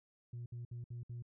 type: tone bursts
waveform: sine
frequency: 119.8 Hz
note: A#2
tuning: 48 cents sharp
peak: -40 dBFS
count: 5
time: 0.33-1.224 s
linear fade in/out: 5 ms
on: 130 ms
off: 61 ms
effects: tanh soft clip ceiling -40 dBFS